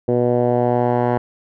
10% pulse tone with low-pass filter sweep, 121.9 Hz, B2, 22 cents flat, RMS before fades -17 dBFS, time 0.08-1.18 s, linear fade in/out 5 ms, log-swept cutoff 480 to 1100 Hz, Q 2, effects none

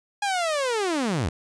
sawtooth linear sweep, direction down, 830.6 to 66.2 Hz, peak -19 dBFS, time 0.22-1.29 s, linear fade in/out 5 ms, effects resampled to 22050 Hz

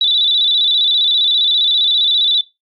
sine tone with vibrato, 3700 Hz, A#7, 14 cents flat, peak -10 dBFS, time 0.01-2.41 s, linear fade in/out 2 ms, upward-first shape square, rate 15 Hz, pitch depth 85 cents each way, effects noise-tail reverb RT60 0.2 s tail -18 dB re dry + Opus 48 kbps

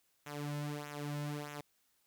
sawtooth tone with flanger, 146.7 Hz, D3, 2 cents flat, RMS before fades -41 dBFS, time 0.26-1.61 s, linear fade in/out 5 ms, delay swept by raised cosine 0.21 to 2.61 ms, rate 1.6 Hz, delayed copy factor -0.75, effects white hiss -75 dBFS RMS until 2.06 s

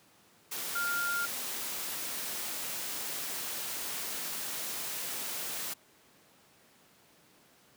sine tone in noise, 1400 Hz, F6, 4 cents sharp, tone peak -30 dBFS, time 0.75-1.26 s, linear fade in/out 10 ms, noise white, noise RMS -37 dBFS, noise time 0.51-5.74 s, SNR +4 dB, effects pink hiss -62 dBFS RMS until 7.76 s + high-pass 150 Hz 12 dB/octave

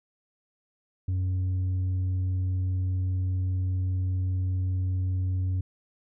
sine tone with tanh clipping, 92.5 Hz, F#2, in tune, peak -25 dBFS, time 1.08-5.61 s, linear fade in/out 5 ms, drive 3 dB, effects none

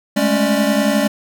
square tone cluster, 206.6 / 217.7 / 278.4 / 591 Hz, G#3 / A3 / C#4 / D5, -9 / -18 / +8 / +11 cents, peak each -20 dBFS, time 0.16-1.08 s, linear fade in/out 10 ms, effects none

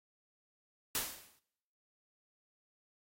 white noise with exponential decay, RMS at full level -32 dBFS, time 0.95-1.39 s, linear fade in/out 1 ms, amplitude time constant 94 ms, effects noise-tail reverb RT60 0.9 s tail -26 dB re dry + AAC 48 kbps

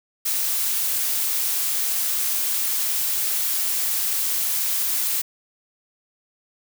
blue noise, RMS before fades -23 dBFS, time 0.25-5.22 s, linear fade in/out 10 ms, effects none

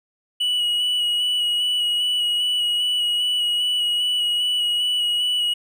triangle tone with vibrato, 2930 Hz, F#7, 18 cents flat, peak -17 dBFS, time 0.4-5.54 s, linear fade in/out 10 ms, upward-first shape square, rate 2.5 Hz, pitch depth 15 cents each way, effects none

